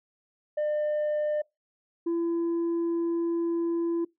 sine tone pair in turn, 601 / 337.3 Hz, D5 / E4, +40 / +40 cents, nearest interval minor seventh, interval 1000 cents, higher first, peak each -22 dBFS, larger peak neither, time 0.57-1.42 / 2.06-4.05 s, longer second, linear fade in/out 10 ms, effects noise-tail reverb RT60 0.2 s tail -25 dB re dry + tanh soft clip ceiling -24 dBFS

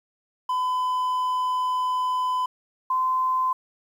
triangle / sine tone pair in turn, 1009 / 1029 Hz, B5 / C6, +37 / -29 cents, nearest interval unison, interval 34 cents, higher second, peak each -20 dBFS, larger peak neither, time 0.49-2.46 / 2.9-3.53 s, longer first, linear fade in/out 5 ms, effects 9-bit

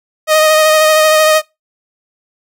sawtooth tone with vibrato, 622.3 Hz, D#5, in tune, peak -3 dBFS, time 0.27-1.42 s, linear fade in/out 50 ms, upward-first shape sine, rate 13 Hz, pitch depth 18 cents each way, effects noise-tail reverb RT60 0.2 s tail -22 dB re dry

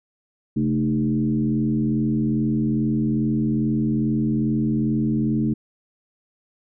sine tone with frequency modulation, 220 Hz, A3, in tune, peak -18 dBFS, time 0.56-5.54 s, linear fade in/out 10 ms, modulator 82.4 Hz, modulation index 1.1, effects none

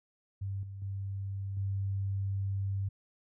sine tone with level steps, 98 Hz, G2, in tune, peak -33 / -40 / -34 / -30 dBFS, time 0.41-2.89 s, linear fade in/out 10 ms, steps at 0.63 / 0.82 / 1.57 s, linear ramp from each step 2 ms, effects none

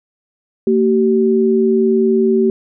sine tone pair together, 227.7 / 383 Hz, A#3 / G4, -40 / -40 cents, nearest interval major sixth, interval 900 cents, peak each -14 / -12 dBFS, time 0.67-2.5 s, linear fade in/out 2 ms, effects none

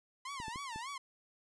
sawtooth tone with vibrato, 1000 Hz, B5, 21 cents sharp, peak -37 dBFS, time 0.25-0.98 s, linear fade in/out 5 ms, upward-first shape sine, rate 3.4 Hz, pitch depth 230 cents each way
clicks, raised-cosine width 3 ms, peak -34 dBFS, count 4, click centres 0.401 / 0.482 / 0.559 / 0.76 s
effects resampled to 22050 Hz

